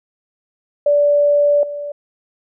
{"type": "tone with level steps", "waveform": "sine", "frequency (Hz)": 581, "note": "D5", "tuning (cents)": -19, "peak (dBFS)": [-10, -23], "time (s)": [0.86, 1.92], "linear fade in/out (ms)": 5, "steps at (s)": 1.63, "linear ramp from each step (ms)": 2, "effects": []}